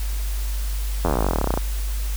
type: slowing click train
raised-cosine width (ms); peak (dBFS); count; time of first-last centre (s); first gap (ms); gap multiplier
1; -7; 26; 1.05-1.575; 11; 1.05
effects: added 50 Hz sine -22 dBFS peak until 2.16 s + white hiss -37 dBFS RMS until 2.16 s